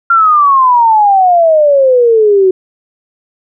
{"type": "exponential sweep", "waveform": "sine", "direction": "down", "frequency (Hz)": [1389, 368.3], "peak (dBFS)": -4, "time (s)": [0.1, 2.51], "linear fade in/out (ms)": 5, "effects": []}